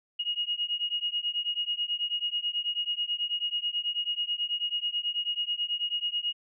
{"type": "beating tone pair", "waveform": "sine", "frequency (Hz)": [2873, 2882.2], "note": ["F7", "F#7"], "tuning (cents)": [48, -46], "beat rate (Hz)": 9.2, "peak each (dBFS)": [-31, -31], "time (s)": [0.19, 6.33], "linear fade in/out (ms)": 10, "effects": []}